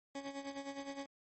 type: tone with tremolo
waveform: 20% pulse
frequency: 277.2 Hz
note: C#4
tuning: in tune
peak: -35 dBFS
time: 0.15-1.06 s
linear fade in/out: 2 ms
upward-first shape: sine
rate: 9.7 Hz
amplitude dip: 70%
effects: MP3 32 kbps